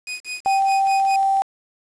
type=tone with tremolo; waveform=sawtooth; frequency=2489 Hz; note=D#7; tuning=in tune; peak=-22 dBFS; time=0.07-1.16 s; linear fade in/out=2 ms; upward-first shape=sine; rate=4.9 Hz; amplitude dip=100%
type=tone; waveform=sine; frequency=780 Hz; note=G5; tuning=9 cents flat; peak=-15 dBFS; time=0.46-1.42 s; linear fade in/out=0 ms
type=clicks; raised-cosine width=0.2 ms; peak=-24 dBFS; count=11; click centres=0.622 / 0.685 / 0.72 / 0.871 / 0.914 / 0.999 / 1.051 / 1.11 / 1.142 / 1.23 / 1.37 s
effects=resampled to 22050 Hz + 7-bit